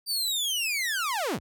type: linear sweep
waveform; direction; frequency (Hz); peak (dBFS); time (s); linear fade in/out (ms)
sawtooth; down; 4699 to 44.97; -23; 0.06-1.4; 50
effects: none